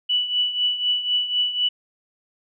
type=tone with tremolo; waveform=sine; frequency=2960 Hz; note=F#7; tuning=in tune; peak=-16 dBFS; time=0.09-1.69 s; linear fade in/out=10 ms; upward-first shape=triangle; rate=4 Hz; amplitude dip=75%; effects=none